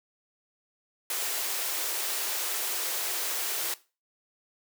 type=high-pass noise; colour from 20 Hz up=white; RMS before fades=-31 dBFS; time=1.1-3.74 s; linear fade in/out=2 ms; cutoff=320 Hz; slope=96 dB/octave; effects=noise-tail reverb RT60 0.3 s tail -18 dB re dry